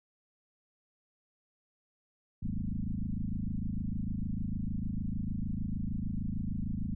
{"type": "tone with frequency modulation", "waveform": "sine", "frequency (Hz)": 101.8, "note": "G#2", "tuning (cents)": -34, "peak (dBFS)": -31, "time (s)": [2.42, 6.95], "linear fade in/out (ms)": 10, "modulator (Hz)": 26.6, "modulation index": 5, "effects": []}